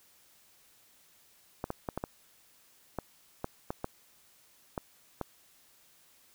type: clicks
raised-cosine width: 1 ms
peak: -19 dBFS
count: 11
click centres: 1.641 / 1.704 / 1.888 / 1.976 / 2.039 / 2.987 / 3.444 / 3.705 / 3.844 / 4.778 / 5.213 s
effects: white hiss -63 dBFS RMS until 6.34 s